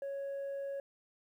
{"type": "tone", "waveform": "sine", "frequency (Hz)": 554.4, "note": "C#5", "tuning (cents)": 0, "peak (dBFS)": -34, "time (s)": [0.02, 0.8], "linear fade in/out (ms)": 2, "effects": ["tanh soft clip ceiling -36 dBFS", "12-bit"]}